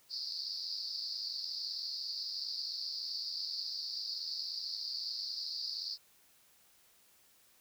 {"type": "band-pass noise", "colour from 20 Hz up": "pink", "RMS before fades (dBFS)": -40, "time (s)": [0.09, 5.98], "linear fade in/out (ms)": 50, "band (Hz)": [4400, 5000], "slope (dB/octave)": 96, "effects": ["white hiss -66 dBFS RMS until 7.6 s"]}